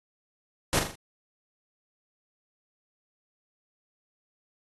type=noise with echo; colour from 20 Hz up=pink; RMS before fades=-25 dBFS; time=0.73-0.79 s; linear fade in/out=0 ms; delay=41 ms; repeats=4; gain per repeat=-6 dB; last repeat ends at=0.954 s; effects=AAC 32 kbps